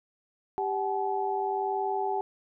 sine tone cluster, 393.8 / 753 / 854 Hz, G4 / F#5 / G#5, +8 / +30 / +48 cents, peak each -31 dBFS, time 0.58-2.21 s, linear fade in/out 0 ms, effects none

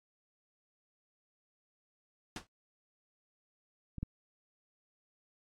pink noise with exponential decay, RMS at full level -36 dBFS, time 2.36-2.47 s, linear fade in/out 2 ms, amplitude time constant 23 ms
clicks, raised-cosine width 5 ms, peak -29 / -23 dBFS, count 2, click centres 3.983 / 4.03 s
effects low-pass 7000 Hz 12 dB/octave + AAC 64 kbps

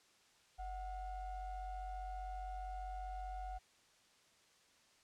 triangle ring-modulated tone, 347.4 Hz, F4, 9 cents flat, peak -37 dBFS, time 0.58-3.59 s, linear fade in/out 20 ms, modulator 395 Hz, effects white hiss -69 dBFS RMS until 5.03 s + low-pass 7000 Hz 12 dB/octave

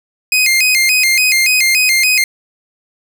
sawtooth tone with vibrato, 2300 Hz, D7, 37 cents flat, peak -6 dBFS, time 0.32-2.24 s, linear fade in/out 2 ms, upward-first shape square, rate 3.5 Hz, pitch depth 150 cents each way, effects none

